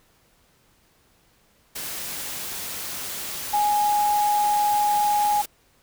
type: tone in noise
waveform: sine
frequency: 830.6 Hz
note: G#5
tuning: in tune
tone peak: -18 dBFS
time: 3.53-5.42 s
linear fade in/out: 10 ms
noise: white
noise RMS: -32 dBFS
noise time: 1.75-5.46 s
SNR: +11 dB
effects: pink hiss -61 dBFS RMS until 5.82 s